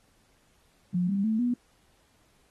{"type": "tone with pitch steps", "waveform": "sine", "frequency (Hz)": [178.4, 197.95, 219.6, 243.7], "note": ["F3", "G3", "A3", "B3"], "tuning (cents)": [37, 17, -3, -23], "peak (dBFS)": -23, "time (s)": [0.94, 1.54], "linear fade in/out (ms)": 5, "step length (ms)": 150, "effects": ["pink hiss -66 dBFS RMS until 2.5 s", "AAC 32 kbps"]}